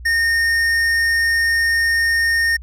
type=tone with tanh clipping; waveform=sine; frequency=1836 Hz; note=A#6; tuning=27 cents flat; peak=-16 dBFS; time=0.05-2.57 s; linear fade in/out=10 ms; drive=12 dB; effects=added 60 Hz sine -32 dBFS peak until 2.62 s